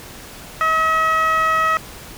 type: tone with band-pass filter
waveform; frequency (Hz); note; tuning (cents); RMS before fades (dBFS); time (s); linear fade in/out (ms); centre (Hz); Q
15% pulse; 640; D#5; +49; -17; 0.61-1.77; 0; 1400; 2.5
effects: pink hiss -37 dBFS RMS until 2.17 s